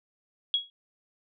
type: tone with exponential decay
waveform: sine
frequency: 3322 Hz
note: G#7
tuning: in tune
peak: -19 dBFS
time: 0.54-0.7 s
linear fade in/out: 1 ms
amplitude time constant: 34 ms
effects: none